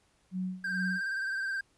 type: tone with tremolo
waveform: sine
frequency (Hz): 185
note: F#3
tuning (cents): 0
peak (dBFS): -30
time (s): 0.31-1.01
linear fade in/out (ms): 50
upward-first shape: sine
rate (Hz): 2.3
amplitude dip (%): 90
type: tone with vibrato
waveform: triangle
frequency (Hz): 1576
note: G6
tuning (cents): +9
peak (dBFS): -29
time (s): 0.64-1.61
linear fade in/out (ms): 5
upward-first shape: sine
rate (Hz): 19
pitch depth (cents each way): 45
effects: pink hiss -69 dBFS RMS until 1.77 s + resampled to 24000 Hz